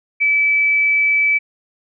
sine tone, 2304 Hz, D7, 34 cents flat, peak -12 dBFS, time 0.2-1.39 s, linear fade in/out 20 ms, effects none

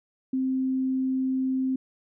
sine tone, 261.6 Hz, C4, in tune, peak -23 dBFS, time 0.33-1.76 s, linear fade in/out 5 ms, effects none

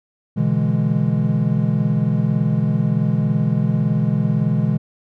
triangle chord, E dominant seventh, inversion second, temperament equal, 123.47 / 146.83 / 164.81 / 207.7 Hz, B2 / D3 / E3 / G#3, 0 / 0 / 0 / 0 cents, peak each -19 dBFS, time 0.36-4.78 s, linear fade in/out 20 ms, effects none

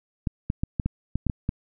clicks, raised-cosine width 5 ms, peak -12 dBFS, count 9, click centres 0.272 / 0.501 / 0.635 / 0.798 / 0.86 / 1.156 / 1.267 / 1.298 / 1.491 s, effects none

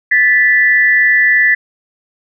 sine tone pair together, 1752.4 / 1975.5 Hz, A6 / B6, -7 / 0 cents, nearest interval major second, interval 207 cents, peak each -10 dBFS, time 0.11-1.55 s, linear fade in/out 10 ms, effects none

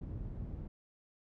white low-pass noise, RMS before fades -42 dBFS, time 0.01-0.68 s, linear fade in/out 10 ms, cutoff 130 Hz, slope 12 dB/octave, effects none

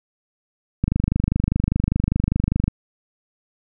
click train, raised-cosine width 5 ms, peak -6 dBFS, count 47, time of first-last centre 0.84-2.68 s, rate 25 Hz, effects none

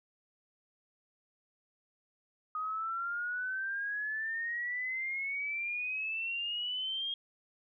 sine exponential sweep, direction up, 1244.5 to 3257 Hz, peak -33 dBFS, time 2.55-7.14 s, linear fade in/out 2 ms, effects none

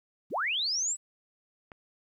sine linear sweep, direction up, 92 to 8000 Hz, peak -27 dBFS, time 0.3-0.97 s, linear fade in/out 50 ms
click, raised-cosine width 0.5 ms, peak -30 dBFS, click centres 1.718 s
effects 11-bit

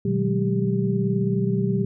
sine tone cluster, 122.9 / 152.4 / 187.5 / 206.3 / 395.4 Hz, B2 / D#3 / F#3 / G#3 / G4, -8 / -36 / +23 / -11 / +15 cents, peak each -25 / -29 / -23 / -29 / -27 dBFS, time 0.05-1.85 s, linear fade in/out 5 ms, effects none

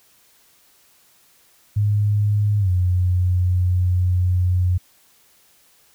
sine tone with pitch glide, 103.83 to 90.39 Hz, G#2 to F#2, 0 to -40 cents, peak -15 dBFS, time 1.76-4.78 s, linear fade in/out 10 ms, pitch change -240 cents, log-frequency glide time 2.59-2.7 s, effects white hiss -56 dBFS RMS until 5.94 s

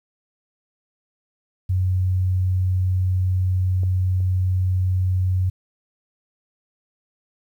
sine tone, 92.5 Hz, F#2, in tune, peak -17 dBFS, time 1.69-5.5 s, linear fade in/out 10 ms
clicks, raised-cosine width 2 ms, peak -24 / -32 dBFS, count 2, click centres 3.834 / 4.204 s
effects 9-bit

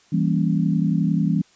sine chord, E diminished seventh, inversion none, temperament equal, 164.81 / 196 / 233.1 / 277.2 Hz, E3 / G3 / Bb3 / Db4, 0 / 0 / 0 / 0 cents, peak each -20 / -22 / -26 / -26 dBFS, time 0.12-1.42 s, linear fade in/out 10 ms, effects white hiss -56 dBFS RMS until 1.55 s + resampled to 16000 Hz

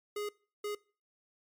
square tone bursts at uneven times, 415.3 Hz, G#4, in tune, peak -35 dBFS, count 2, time 0.16-0.29 / 0.64-0.75 s, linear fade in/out 5 ms, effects noise-tail reverb RT60 0.4 s tail -23 dB re dry + MP3 96 kbps

